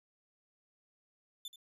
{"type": "tone with echo", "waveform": "40% pulse", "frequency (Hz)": 3520, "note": "A7", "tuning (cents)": 0, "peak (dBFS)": -40, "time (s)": [1.45, 1.48], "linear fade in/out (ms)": 2, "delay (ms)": 79, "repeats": 1, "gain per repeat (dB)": -11, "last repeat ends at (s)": 1.559, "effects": []}